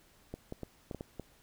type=clicks; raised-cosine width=2 ms; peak=-26 dBFS; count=7; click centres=0.34 / 0.524 / 0.633 / 0.912 / 0.947 / 1.009 / 1.197 s; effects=pink hiss -64 dBFS RMS until 1.42 s